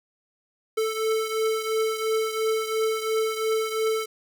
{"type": "beating tone pair", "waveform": "square", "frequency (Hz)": [440, 442.9], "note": ["A4", "A4"], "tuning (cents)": [0, 11], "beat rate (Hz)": 2.9, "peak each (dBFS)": [-25, -30], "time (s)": [0.77, 4.06], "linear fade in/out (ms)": 10, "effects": []}